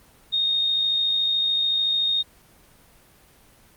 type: tone with amplitude modulation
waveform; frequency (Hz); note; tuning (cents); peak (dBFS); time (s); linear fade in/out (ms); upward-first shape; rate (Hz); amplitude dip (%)
sine; 3701; A#7; -13; -18; 0.32-2.23; 20; sine; 53.7; 30
effects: pink hiss -54 dBFS RMS until 3.76 s + Opus 24 kbps